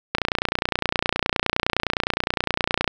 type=click train; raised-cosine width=0.3 ms; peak=-3 dBFS; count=82; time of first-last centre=0.15-2.877 s; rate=29.7 Hz; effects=none